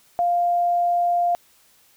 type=tone; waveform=sine; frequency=699 Hz; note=F5; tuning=1 cent sharp; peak=-17 dBFS; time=0.19-1.35 s; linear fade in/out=0 ms; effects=white hiss -57 dBFS RMS until 1.96 s